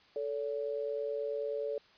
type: tone pair together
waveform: sine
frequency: 440 / 569.3 Hz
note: A4 / C#5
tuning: 0 / +46 cents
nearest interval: major third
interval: 446 cents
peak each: -35 / -36 dBFS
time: 0.16-1.78 s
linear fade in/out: 2 ms
effects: white hiss -62 dBFS RMS until 1.97 s + resampled to 11025 Hz